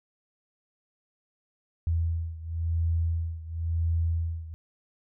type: beating tone pair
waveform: sine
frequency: 82.6 / 83.56 Hz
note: E2 / E2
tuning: +4 / +24 cents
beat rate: 0.96 Hz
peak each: -27 / -30 dBFS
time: 1.87-4.54 s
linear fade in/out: 0 ms
effects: none